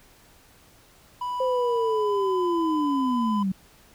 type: tone with pitch glide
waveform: triangle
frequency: 987.8 to 1007.4 Hz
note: B5 to B5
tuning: 0 to +34 cents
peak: -25 dBFS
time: 1.21-3.43 s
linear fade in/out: 5 ms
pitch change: +34 cents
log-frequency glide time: 1.82-2.19 s
type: linear sweep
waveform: sine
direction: down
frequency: 523.3 to 185 Hz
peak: -22 dBFS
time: 1.4-3.52 s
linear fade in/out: 5 ms
effects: pink hiss -55 dBFS RMS until 3.94 s